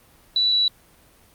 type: tone pair in turn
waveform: sine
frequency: 3951 / 3933 Hz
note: B7 / B7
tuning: 0 / -8 cents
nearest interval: unison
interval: 8 cents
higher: first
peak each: -16 dBFS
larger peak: neither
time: 0.36-0.52 / 0.52-0.68 s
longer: neither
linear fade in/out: 2 ms
effects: pink hiss -54 dBFS RMS until 1.34 s + Opus 32 kbps